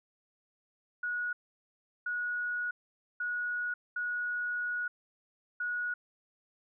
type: tone bursts at uneven times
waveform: sine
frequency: 1457 Hz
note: F#6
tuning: 27 cents flat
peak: -31 dBFS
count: 5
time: 1.03-1.33 / 2.06-2.71 / 3.2-3.74 / 3.96-4.88 / 5.6-5.94 s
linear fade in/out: 5 ms
effects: none